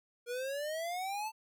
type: exponential sweep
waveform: square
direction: up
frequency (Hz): 473 to 895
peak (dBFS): -36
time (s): 0.26-1.32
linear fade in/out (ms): 50
effects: none